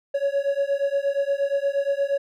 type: beating tone pair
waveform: triangle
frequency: 554.4 / 562.9 Hz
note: C#5 / C#5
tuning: 0 / +26 cents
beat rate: 8.5 Hz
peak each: -22 dBFS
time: 0.14-2.18 s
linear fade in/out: 10 ms
effects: none